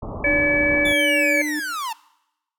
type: low-pass noise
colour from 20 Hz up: pink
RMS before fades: -31 dBFS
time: 0.02-0.93 s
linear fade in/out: 5 ms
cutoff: 1200 Hz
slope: 96 dB/octave
type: harmonic tone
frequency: 572 Hz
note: D5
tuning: 46 cents flat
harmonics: 1 / 3 / 4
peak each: -22 / -23 / -18 dBFS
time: 0.24-1.42 s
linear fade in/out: 5 ms
type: tone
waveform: triangle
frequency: 300.9 Hz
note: D4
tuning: 42 cents sharp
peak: -22 dBFS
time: 0.26-1.6 s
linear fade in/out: 10 ms
type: linear sweep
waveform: 45% pulse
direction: down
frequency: 3520 to 863 Hz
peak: -25 dBFS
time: 0.85-1.93 s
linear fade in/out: 5 ms
effects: noise-tail reverb RT60 0.9 s tail -21 dB re dry